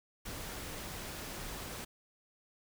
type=noise; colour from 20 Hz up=pink; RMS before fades=-43 dBFS; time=0.25-1.85 s; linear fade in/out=10 ms; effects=none